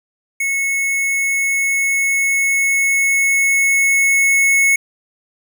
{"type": "tone with level ramp", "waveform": "square", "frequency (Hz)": 2195, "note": "C#7", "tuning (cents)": -18, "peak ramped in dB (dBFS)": [-17, -11], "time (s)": [0.4, 4.76], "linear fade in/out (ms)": 5, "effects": []}